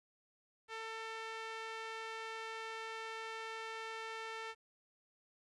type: tone with band-pass filter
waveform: sawtooth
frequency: 447.1 Hz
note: A4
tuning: 28 cents sharp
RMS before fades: -45 dBFS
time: 0.68-4.55 s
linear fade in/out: 50 ms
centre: 1900 Hz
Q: 0.85
effects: resampled to 22050 Hz + 12-bit